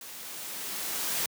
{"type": "noise with level ramp", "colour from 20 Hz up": "white", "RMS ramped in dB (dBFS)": [-44, -29], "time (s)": [0.01, 1.26], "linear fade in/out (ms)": 2, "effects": ["high-pass 150 Hz 12 dB/octave"]}